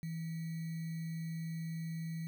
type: tone with sample-and-hold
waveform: sine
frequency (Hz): 163.5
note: E3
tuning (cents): -14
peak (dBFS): -37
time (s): 0.03-2.27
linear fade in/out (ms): 0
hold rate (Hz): 2100
effects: none